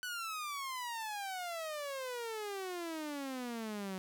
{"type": "exponential sweep", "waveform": "sawtooth", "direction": "down", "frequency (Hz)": [1500, 185], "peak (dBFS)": -35, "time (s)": [0.03, 3.98], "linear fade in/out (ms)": 0, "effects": []}